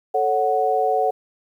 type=chord; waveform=sine; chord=F# minor; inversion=first; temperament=equal; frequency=440 / 554.4 / 740 Hz; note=A4 / C#5 / F#5; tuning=0 / 0 / 0 cents; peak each=-22 / -24 / -19 dBFS; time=0.14-1.11 s; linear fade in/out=10 ms; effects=9-bit